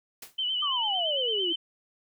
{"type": "noise with exponential decay", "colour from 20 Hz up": "white", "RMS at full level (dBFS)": -38, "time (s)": [0.22, 0.38], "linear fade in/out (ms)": 5, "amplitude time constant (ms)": 34}
{"type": "tone with vibrato", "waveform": "sine", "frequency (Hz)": 3024, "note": "F#7", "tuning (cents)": 37, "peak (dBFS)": -26, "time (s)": [0.38, 1.56], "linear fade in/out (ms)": 10, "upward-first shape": "sine", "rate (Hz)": 8.9, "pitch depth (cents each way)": 55}
{"type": "exponential sweep", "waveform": "sine", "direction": "down", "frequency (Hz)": [1222, 325.3], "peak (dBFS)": -30, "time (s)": [0.62, 1.53], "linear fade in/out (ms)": 10}
{"effects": []}